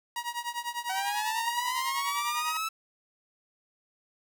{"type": "tone with tremolo", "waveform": "sawtooth", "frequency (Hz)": 953, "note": "A#5", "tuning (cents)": 38, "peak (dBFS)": -25, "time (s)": [0.16, 2.57], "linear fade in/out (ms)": 2, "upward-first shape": "triangle", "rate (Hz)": 10, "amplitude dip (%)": 95}
{"type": "linear sweep", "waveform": "sawtooth", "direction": "up", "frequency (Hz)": [749, 1318.5], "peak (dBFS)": -26, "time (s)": [0.89, 2.69], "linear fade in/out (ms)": 10}
{"effects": ["9-bit"]}